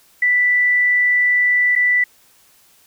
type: tone with dropouts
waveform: sine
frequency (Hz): 1975.5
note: B6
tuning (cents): 0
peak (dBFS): -12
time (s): 0.22-2.04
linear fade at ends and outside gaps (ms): 5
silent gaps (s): 1.754-1.76
effects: white hiss -53 dBFS RMS until 2.86 s